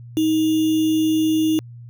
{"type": "tone with sample-and-hold", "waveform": "sine", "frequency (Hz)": 315.3, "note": "D#4", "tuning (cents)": 23, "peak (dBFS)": -15, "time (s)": [0.17, 1.59], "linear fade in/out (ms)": 0, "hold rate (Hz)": 3150, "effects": ["added 119 Hz sine -36 dBFS peak until 1.89 s"]}